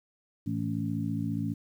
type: harmonic tone with a mistuned harmonic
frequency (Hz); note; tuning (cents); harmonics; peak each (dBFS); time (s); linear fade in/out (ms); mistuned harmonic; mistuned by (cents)
54.8; A1; -6; 2 / 3 / 4 / 5; -34 / -34 / -34 / -34; 0.46-1.54; 10; 5; +41
effects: 10-bit